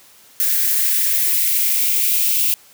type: noise with high-pass filter sweep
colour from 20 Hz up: violet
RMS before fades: -17 dBFS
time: 0.4-2.54 s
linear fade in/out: 0 ms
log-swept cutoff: 1600 to 2700 Hz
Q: 3.2
effects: white hiss -48 dBFS RMS until 2.73 s + high-pass 80 Hz 12 dB/octave